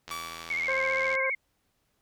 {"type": "click train", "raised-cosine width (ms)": 0.2, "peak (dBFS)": -22, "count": 90, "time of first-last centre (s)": [0.08, 1.152], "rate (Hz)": 83}
{"type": "tone with exponential decay", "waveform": "sawtooth", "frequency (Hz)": 1149, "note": "D6", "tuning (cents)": -38, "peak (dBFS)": -29, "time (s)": [0.11, 1.17], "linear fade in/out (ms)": 0, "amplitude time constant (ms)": 230}
{"type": "tone with vibrato", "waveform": "sine", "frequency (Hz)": 2169, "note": "C#7", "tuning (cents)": -38, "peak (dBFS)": -27, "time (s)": [0.5, 1.35], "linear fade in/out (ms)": 5, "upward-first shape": "sine", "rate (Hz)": 15, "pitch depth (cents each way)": 63}
{"type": "harmonic tone", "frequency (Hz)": 530, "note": "C5", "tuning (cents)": 22, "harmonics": [1, 2, 3], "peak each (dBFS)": [-30, -34, -33], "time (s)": [0.68, 1.3], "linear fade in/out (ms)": 5}
{"effects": ["pink hiss -74 dBFS RMS until 2.01 s"]}